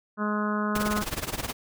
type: harmonic tone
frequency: 210 Hz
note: G#3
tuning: 19 cents sharp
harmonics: 1 / 2 / 3 / 4 / 5 / 6 / 7 / 8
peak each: -27 / -35 / -36 / -43 / -33 / -33 / -35 / -46 dBFS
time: 0.17-1.04 s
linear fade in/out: 50 ms
type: noise with tremolo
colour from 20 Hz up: pink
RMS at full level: -29 dBFS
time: 0.75-1.53 s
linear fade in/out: 5 ms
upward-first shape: sine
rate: 19 Hz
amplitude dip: 85%
effects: none